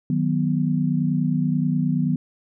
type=chord; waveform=sine; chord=B major; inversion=first; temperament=equal; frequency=155.56 / 185 / 246.9 Hz; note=D#3 / F#3 / B3; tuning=0 / 0 / 0 cents; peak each=-22 / -24 / -23 dBFS; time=0.1-2.16 s; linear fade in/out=2 ms; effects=none